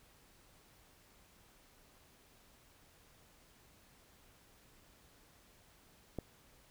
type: click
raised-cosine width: 2 ms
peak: -25 dBFS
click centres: 6.187 s
effects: pink hiss -65 dBFS RMS until 6.7 s

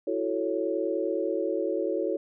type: chord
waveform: sine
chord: F# minor seventh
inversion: third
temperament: equal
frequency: 329.6 / 370 / 440 / 554.4 Hz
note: E4 / F#4 / A4 / C#5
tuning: 0 / 0 / 0 / 0 cents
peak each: -31 dBFS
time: 0.07-2.17 s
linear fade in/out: 5 ms
effects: none

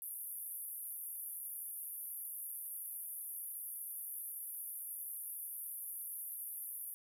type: band-pass noise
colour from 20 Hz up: white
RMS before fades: -45 dBFS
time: 0.02-6.94 s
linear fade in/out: 0 ms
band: 10000 to 14000 Hz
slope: 96 dB/octave
effects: none

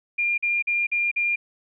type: tone bursts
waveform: sine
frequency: 2402 Hz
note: D7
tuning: 38 cents sharp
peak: -20 dBFS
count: 5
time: 0.18-1.36 s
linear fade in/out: 10 ms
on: 200 ms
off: 45 ms
effects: none

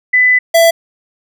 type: tone pair in turn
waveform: sine / square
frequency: 2000 / 666.2 Hz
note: B6 / E5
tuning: +21 / +18 cents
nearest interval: octave + perfect fifth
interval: 1903 cents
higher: first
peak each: -6 dBFS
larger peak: neither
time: 0.13-0.39 / 0.54-0.71 s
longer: first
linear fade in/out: 10 ms
effects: none

